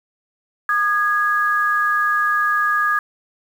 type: tone pair together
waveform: sine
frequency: 1221.5 / 1661.2 Hz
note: D#6 / G#6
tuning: -32 / 0 cents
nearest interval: perfect fourth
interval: 532 cents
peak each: -18 dBFS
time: 0.69-2.99 s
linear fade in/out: 2 ms
effects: 7-bit